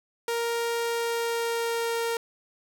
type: tone with pitch glide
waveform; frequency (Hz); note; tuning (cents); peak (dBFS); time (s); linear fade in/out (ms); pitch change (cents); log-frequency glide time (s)
sawtooth; 466.8 to 463; A#4 to A#4; +2 to -12; -22; 0.28-2.17; 2; -14; 0.79-1.98
effects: none